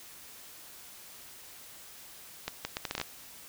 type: accelerating click train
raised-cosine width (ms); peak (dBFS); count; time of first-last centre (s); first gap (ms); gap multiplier
0.2; -15; 9; 2.48-3.014; 170; 0.7
effects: white hiss -50 dBFS RMS until 3.48 s